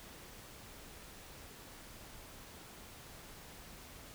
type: silence
effects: pink hiss -53 dBFS RMS until 4.14 s